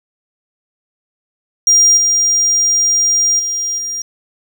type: tone with level steps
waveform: triangle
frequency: 5700 Hz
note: F8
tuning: 34 cents sharp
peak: -5 / -9 / -15 / -18 dBFS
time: 1.67-4.02 s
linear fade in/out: 2 ms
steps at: 1.97 / 3.39 / 3.78 s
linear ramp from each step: 5 ms
effects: 7-bit